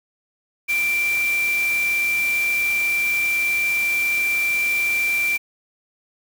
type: tone in noise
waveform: sine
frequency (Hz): 2355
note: D7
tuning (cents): +4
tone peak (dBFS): -18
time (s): 0.68-5.38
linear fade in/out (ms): 20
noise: white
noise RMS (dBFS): -32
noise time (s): 0.68-5.38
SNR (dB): +11
effects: none